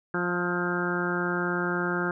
harmonic tone with a mistuned harmonic, 176.3 Hz, F3, 17 cents sharp, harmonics 1 / 2 / 3 / 4 / 5 / 6 / 7 / 8 / 9, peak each -31 / -30 / -38 / -39 / -38 / -40 / -36 / -32 / -33 dBFS, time 0.14-2.11 s, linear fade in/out 2 ms, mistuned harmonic 7, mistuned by +41 cents, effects none

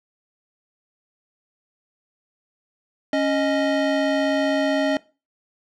square tone pair together, 277.2 / 621.6 Hz, C#4 / D#5, 0 / -2 cents, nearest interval octave + major second, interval 1398 cents, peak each -22 dBFS, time 3.13-4.97 s, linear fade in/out 2 ms, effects noise-tail reverb RT60 0.3 s tail -20 dB re dry + low-pass 4000 Hz 12 dB/octave

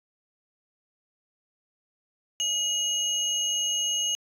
sine tone pair together, 2899 / 6422 Hz, F#7 / G8, -36 / +41 cents, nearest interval octave + major second, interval 1377 cents, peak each -25 / -26 dBFS, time 2.4-4.15 s, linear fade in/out 0 ms, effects tanh soft clip ceiling -20 dBFS

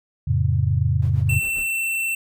sine chord, F augmented, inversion none, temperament just, 87.31 / 109.13 / 136.42 Hz, F2 / A2 / C#3, 0 / -14 / -27 cents, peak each -21 dBFS, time 0.27-1.4 s, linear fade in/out 10 ms
brown noise with tremolo, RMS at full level -37 dBFS, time 1.02-1.67 s, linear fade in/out 2 ms, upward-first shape sine, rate 7.5 Hz, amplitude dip 80%
square tone, 2688 Hz, E7, 33 cents sharp, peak -22 dBFS, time 1.29-2.15 s, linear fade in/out 5 ms
effects none

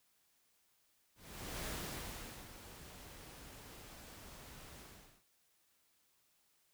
pink noise with ADSR envelope, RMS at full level -42 dBFS, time 1.15-5.24 s, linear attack 510 ms, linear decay 810 ms, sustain -12 dB, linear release 450 ms, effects white hiss -75 dBFS RMS until 6.73 s

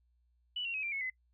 sine tone with pitch steps, 2960 / 2746 / 2547 / 2363 / 2192 / 2033 Hz, F#7 / F7 / D#7 / D7 / C#7 / B6, 0 / -30 / +40 / +10 / -20 / +50 cents, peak -34 dBFS, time 0.56-1.1 s, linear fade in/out 5 ms, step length 90 ms, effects noise-tail reverb RT60 0.1 s tail -22 dB re dry + added 60 Hz sine -69 dBFS peak until 1.33 s

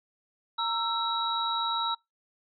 sine tone cluster, 926 / 1332 / 3868 Hz, A#5 / E6 / B7, -12 / +18 / -37 cents, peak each -31 dBFS, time 0.58-1.95 s, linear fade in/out 10 ms, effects noise-tail reverb RT60 0.2 s tail -26 dB re dry

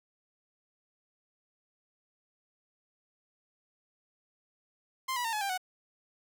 sawtooth tone with pitch steps, 1046.5 / 976.4 / 911 / 850 / 793.1 / 740 Hz, C6 / B5 / A#5 / G#5 / G5 / F#5, 0 / -20 / -40 / +40 / +20 / 0 cents, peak -27 dBFS, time 5.08-5.578 s, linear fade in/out 10 ms, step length 83 ms, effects 11-bit

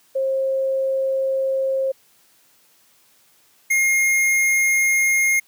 sine / square tone pair in turn, 534 / 2136 Hz, C5 / C7, +35 / +35 cents, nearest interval 2 octaves, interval 2400 cents, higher second, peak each -18 / -16 dBFS, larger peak second, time 0.15-1.92 / 3.7-5.4 s, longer first, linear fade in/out 10 ms, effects white hiss -57 dBFS RMS until 5.47 s + high-pass 100 Hz 12 dB/octave

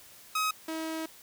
sawtooth tone pair in turn, 1268 / 320.6 Hz, D#6 / E4, +32 / -48 cents, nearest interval 2 octaves, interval 2380 cents, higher first, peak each -23 / -29 dBFS, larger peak first, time 0.35-0.51 / 0.68-1.06 s, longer second, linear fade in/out 5 ms, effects white hiss -53 dBFS RMS until 1.22 s

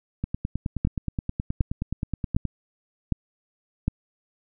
two click trains, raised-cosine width 5 ms, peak -14 / -9 dBFS, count 22 / 5, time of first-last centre 0.24-2.453 / 0.85-3.88 s, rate 9.49 / 1.32 Hz, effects none

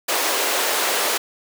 pink high-pass noise, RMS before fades -21 dBFS, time 0.08-1.18 s, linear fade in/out 10 ms, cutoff 400 Hz, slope 24 dB/octave, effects none

